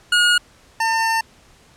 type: tone pair in turn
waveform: 25% pulse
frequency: 1439 / 901.6 Hz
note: F#6 / A5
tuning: -49 / +42 cents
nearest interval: minor sixth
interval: 809 cents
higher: first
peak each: -9 / -13 dBFS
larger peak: first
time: 0.12-0.38 / 0.8-1.21 s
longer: second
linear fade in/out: 5 ms
effects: pink hiss -51 dBFS RMS until 1.76 s + low-pass 9000 Hz 12 dB/octave